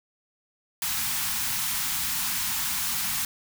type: band-stop noise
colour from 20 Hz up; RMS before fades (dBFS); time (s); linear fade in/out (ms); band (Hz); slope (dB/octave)
white; -28; 0.82-3.25; 2; 260 to 790; 48
effects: none